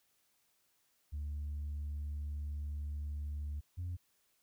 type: tone pair in turn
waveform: sine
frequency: 73.42 / 88.13 Hz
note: D2 / F2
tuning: 0 / +16 cents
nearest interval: minor third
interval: 316 cents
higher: second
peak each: -35 / -35 dBFS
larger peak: neither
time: 1.12-3.61 / 3.77-3.97 s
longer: first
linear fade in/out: 20 ms
effects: tanh soft clip ceiling -35 dBFS + white hiss -75 dBFS RMS until 4.42 s